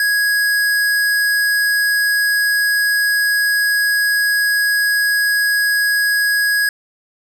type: tone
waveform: square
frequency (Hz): 1661.2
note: G#6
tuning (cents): 0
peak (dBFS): -14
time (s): 0-6.69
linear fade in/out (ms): 2
effects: none